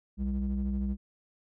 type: ring-modulated tone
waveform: triangle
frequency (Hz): 68.7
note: C#2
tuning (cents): -15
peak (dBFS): -23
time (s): 0.17-0.97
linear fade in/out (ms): 50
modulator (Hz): 131
effects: none